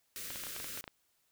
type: band-stop noise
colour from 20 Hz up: white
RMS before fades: -43 dBFS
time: 0.16-0.81 s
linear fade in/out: 0 ms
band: 590 to 1200 Hz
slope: 48 dB/octave
type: clicks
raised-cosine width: 0.3 ms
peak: -28 dBFS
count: 10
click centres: 0.305 / 0.359 / 0.437 / 0.468 / 0.564 / 0.601 / 0.644 / 0.775 / 0.841 / 0.878 s
effects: white hiss -75 dBFS RMS until 1.31 s